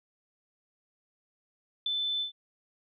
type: tone with ADSR envelope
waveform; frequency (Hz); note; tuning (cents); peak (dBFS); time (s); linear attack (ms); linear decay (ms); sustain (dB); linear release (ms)
sine; 3520; A7; 0; -25; 1.86-2.32; 4; 6; -3; 110
effects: none